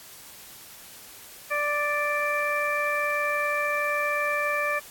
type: harmonic tone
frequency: 587.3 Hz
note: D5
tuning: in tune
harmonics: 1 / 2 / 3 / 4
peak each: -29 / -29 / -29 / -29 dBFS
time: 1.5-4.8 s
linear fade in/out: 20 ms
effects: white hiss -46 dBFS RMS until 4.9 s + AAC 64 kbps